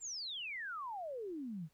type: exponential sweep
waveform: sine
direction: down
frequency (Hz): 7600 to 146.83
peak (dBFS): -40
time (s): 0-1.69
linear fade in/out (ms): 50
effects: pink hiss -75 dBFS RMS until 1.73 s